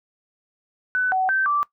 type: tone with pitch steps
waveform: sine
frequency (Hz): 1500 / 752 / 1551 / 1167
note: F#6 / F#5 / G6 / D6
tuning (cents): +23 / +28 / -19 / -11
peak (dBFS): -18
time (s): 0.95-1.63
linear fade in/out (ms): 0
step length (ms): 170
effects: noise-tail reverb RT60 0.1 s tail -19 dB re dry